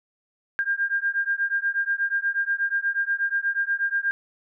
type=beating tone pair; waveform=sine; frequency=1600 / 1608.3 Hz; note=G6 / G6; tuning=+35 / +44 cents; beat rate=8.3 Hz; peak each=-25 dBFS; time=0.59-4.11 s; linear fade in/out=0 ms; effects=none